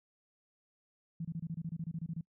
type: tone bursts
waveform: sine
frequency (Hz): 164.81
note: E3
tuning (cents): 0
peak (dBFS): -35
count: 14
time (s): 1.2-2.211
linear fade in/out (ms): 5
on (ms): 49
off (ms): 25
effects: noise-tail reverb RT60 0.1 s tail -24 dB re dry